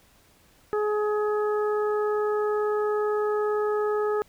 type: harmonic tone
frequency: 421.1 Hz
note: G#4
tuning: 24 cents sharp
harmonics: 1 / 2 / 3 / 4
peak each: -23 / -34 / -32 / -40 dBFS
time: 0.73-4.22 s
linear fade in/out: 0 ms
effects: pink hiss -59 dBFS RMS until 4.28 s